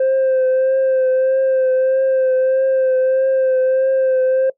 sine tone with vibrato, 523.3 Hz, C5, in tune, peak -10 dBFS, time 0-4.5 s, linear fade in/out 5 ms, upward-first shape triangle, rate 1.6 Hz, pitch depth 27 cents each way, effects noise-tail reverb RT60 0.1 s tail -21 dB re dry + tanh soft clip ceiling -11 dBFS

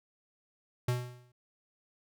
square tone with exponential decay, 123.47 Hz, B2, in tune, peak -26 dBFS, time 0.88-1.32 s, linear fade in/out 5 ms, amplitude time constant 94 ms, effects none

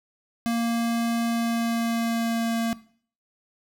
square tone with pitch glide, 232.4 to 229.2 Hz, A#3 to A#3, -5 to -29 cents, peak -23 dBFS, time 0.46-2.73 s, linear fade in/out 0 ms, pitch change -24 cents, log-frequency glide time 1.24-2.6 s, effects noise-tail reverb RT60 0.5 s tail -18 dB re dry

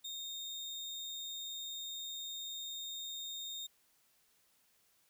35% pulse tone, 3681 Hz, A#7, 23 cents flat, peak -39 dBFS, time 0.04-3.67 s, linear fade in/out 10 ms, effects white hiss -72 dBFS RMS until 5.09 s

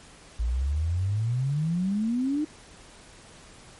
sine exponential sweep, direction up, 55 to 311.1 Hz, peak -23 dBFS, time 0.39-2.45 s, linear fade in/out 10 ms, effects pink hiss -50 dBFS RMS until 3.79 s + MP3 48 kbps

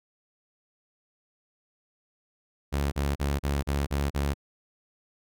sawtooth tone bursts, 70.7 Hz, C#2, 35 cents sharp, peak -21 dBFS, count 7, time 2.72-4.342 s, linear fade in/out 20 ms, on 200 ms, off 37 ms, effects none

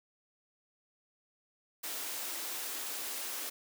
white high-pass noise, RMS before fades -39 dBFS, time 1.83-3.5 s, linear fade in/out 10 ms, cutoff 250 Hz, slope 48 dB/octave, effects none

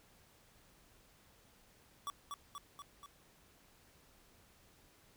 square tone with echo, 1143 Hz, D6, 47 cents flat, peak -39 dBFS, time 2.07-2.1 s, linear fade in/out 0 ms, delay 240 ms, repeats 4, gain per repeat -3 dB, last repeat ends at 3.06 s, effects pink hiss -66 dBFS RMS until 5.16 s

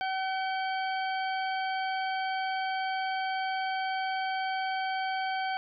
harmonic tone with a mistuned harmonic, 760 Hz, F#5, 46 cents sharp, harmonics 1 / 2 / 3 / 4 / 6, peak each -30 / -36 / -40 / -42 / -46 dBFS, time 0.01-5.57 s, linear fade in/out 0 ms, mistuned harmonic 4, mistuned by +66 cents, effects none

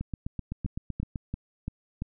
two click trains, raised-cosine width 5 ms, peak -20 / -19 dBFS, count 10 / 5, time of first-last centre 0.01-1.158 / 0.66-2.021 s, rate 7.84 / 2.94 Hz, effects none

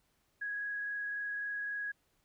sine tone with frequency modulation, 1661.2 Hz, G#6, in tune, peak -35 dBFS, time 0.41-1.92 s, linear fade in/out 10 ms, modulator 23.7 Hz, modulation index 0.55, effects pink hiss -75 dBFS RMS until 2.24 s

